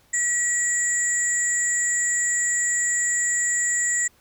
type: tone cluster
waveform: sine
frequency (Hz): 1930 / 7110 / 7660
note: B6 / A8 / A#8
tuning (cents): -40 / +17 / +46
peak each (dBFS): -24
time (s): 0.13-4.08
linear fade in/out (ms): 10
effects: tanh soft clip ceiling -11 dBFS + pink hiss -59 dBFS RMS until 4.2 s